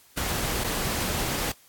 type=noise with dropouts; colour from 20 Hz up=pink; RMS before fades=-28 dBFS; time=0.17-1.52 s; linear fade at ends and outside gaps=5 ms; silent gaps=0.639-0.643 s; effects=white hiss -56 dBFS RMS until 1.68 s + AAC 64 kbps